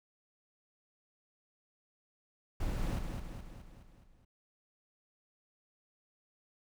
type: noise with echo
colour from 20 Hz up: brown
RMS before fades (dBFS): -33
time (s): 2.6-2.99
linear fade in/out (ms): 5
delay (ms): 210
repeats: 6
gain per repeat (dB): -5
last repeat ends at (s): 4.25
effects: none